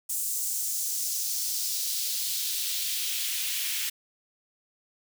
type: noise with high-pass filter sweep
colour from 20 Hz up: white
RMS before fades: -30 dBFS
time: 0.09-3.9 s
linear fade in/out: 10 ms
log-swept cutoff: 8000 to 2400 Hz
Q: 1.6
effects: none